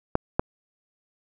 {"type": "clicks", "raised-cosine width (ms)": 1, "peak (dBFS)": -6, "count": 2, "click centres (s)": [0.154, 0.395], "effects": []}